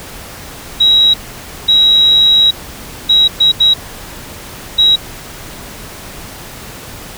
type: tone bursts at uneven times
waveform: sine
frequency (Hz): 3851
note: B7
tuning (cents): -44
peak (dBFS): -5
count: 6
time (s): 0.8-1.14 / 1.68-2.51 / 3.09-3.28 / 3.4-3.52 / 3.6-3.74 / 4.78-4.96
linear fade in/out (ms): 10
effects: pink hiss -30 dBFS RMS until 7.17 s